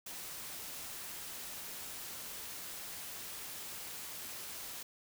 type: noise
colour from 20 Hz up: white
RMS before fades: -45 dBFS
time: 0.06-4.83 s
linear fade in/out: 5 ms
effects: none